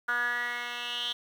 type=tone with band-pass filter sweep; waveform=10% pulse; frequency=241.3 Hz; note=B3; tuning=40 cents flat; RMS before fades=-32 dBFS; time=0.08-1.13 s; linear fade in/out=10 ms; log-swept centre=1500 to 3300 Hz; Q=7.7; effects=9-bit